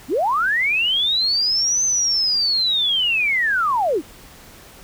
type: linear two-way sweep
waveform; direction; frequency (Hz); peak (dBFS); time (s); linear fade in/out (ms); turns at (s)
sine; up then down; 220 to 6230 to 253.1; -16; 0.08-4.02; 50; 1.84
effects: pink hiss -44 dBFS RMS until 4.83 s